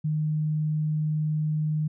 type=tone; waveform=sine; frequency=153.6 Hz; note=D#3; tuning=22 cents flat; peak=-23 dBFS; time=0.04-1.88 s; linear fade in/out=10 ms; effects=none